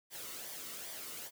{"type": "noise with flanger", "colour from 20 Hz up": "white", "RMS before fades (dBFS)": -45, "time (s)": [0.1, 1.31], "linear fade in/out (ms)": 50, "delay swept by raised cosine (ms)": [0.74, 1.24], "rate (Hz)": 2.5, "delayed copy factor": -0.5, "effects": []}